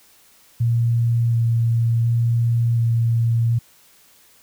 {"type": "tone with vibrato", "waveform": "sine", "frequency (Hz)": 116.54, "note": "A#2", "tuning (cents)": 0, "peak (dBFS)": -15, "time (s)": [0.6, 3.59], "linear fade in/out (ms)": 10, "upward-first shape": "square", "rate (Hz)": 0.69, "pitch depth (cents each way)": 10, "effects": ["white hiss -53 dBFS RMS until 4.42 s"]}